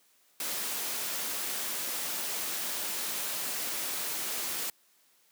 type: noise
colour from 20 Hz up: white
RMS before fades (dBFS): -34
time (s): 0.4-4.7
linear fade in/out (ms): 2
effects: white hiss -66 dBFS RMS until 5.31 s + high-pass 200 Hz 12 dB/octave